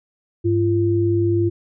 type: tone pair together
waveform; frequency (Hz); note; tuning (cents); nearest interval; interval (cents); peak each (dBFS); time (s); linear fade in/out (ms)
sine; 101.9 / 342.7; G#2 / F4; -32 / -33; octave + major sixth; 2099; -19 / -17; 0.44-1.5; 20
effects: none